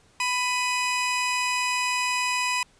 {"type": "tone pair together", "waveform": "sawtooth", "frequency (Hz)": [994, 2505], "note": ["B5", "D#7"], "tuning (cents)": [11, 11], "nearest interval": "octave + major third", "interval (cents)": 1600, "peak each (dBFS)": [-22, -23], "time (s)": [0.2, 2.63], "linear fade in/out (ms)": 2, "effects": ["pink hiss -59 dBFS RMS until 2.79 s", "resampled to 22050 Hz"]}